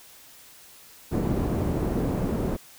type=low-pass noise; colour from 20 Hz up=white; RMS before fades=-26 dBFS; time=1.11-2.57 s; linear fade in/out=20 ms; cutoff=320 Hz; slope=12 dB/octave; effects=white hiss -50 dBFS RMS until 2.78 s